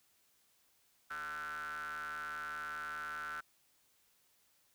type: ring-modulated tone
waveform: square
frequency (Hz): 77.5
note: D#2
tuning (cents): -6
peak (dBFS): -38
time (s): 1.1-3.41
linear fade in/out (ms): 10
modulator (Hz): 1430
effects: white hiss -72 dBFS RMS until 4.74 s